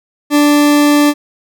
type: tone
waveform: 40% pulse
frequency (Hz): 293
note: D4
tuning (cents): -4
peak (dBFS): -6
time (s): 0.3-1.14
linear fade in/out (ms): 50
effects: none